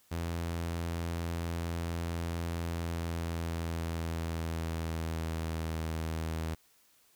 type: tone with pitch glide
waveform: sawtooth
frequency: 84.4 to 80.68 Hz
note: E2 to E2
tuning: +41 to -37 cents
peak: -29 dBFS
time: 0.11-6.55 s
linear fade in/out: 10 ms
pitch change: -78 cents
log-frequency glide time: 2.65-5.74 s
effects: white hiss -66 dBFS RMS until 7.15 s